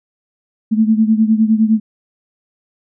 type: beating tone pair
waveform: sine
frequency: 217.2 / 227 Hz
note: A3 / A#3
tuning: -22 / -46 cents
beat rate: 9.8 Hz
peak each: -11 / -15 dBFS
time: 0.71-1.8 s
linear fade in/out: 20 ms
effects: none